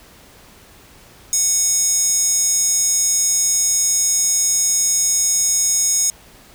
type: tone with high-pass filter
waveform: square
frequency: 740 Hz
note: F#5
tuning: in tune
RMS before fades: -17 dBFS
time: 1.33-6.1 s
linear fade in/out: 0 ms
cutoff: 6900 Hz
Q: 6.7
effects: pink hiss -46 dBFS RMS until 6.54 s